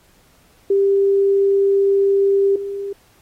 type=tone pair in turn; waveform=sine; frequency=395.1 / 398.5 Hz; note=G4 / G4; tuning=+14 / +28 cents; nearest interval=unison; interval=14 cents; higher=second; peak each=-12 / -23 dBFS; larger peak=first; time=0.7-2.56 / 2.56-2.93 s; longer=first; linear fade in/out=5 ms; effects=pink hiss -55 dBFS RMS until 3.21 s + AAC 48 kbps